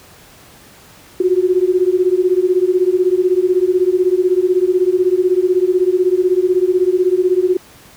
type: beating tone pair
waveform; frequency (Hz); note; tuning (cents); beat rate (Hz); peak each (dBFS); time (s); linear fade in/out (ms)
sine; 357.9 / 373.9; F4 / F#4; +42 / +18; 16; -14; 1.2-7.57; 5
effects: pink hiss -43 dBFS RMS until 7.96 s + high-pass 60 Hz 12 dB/octave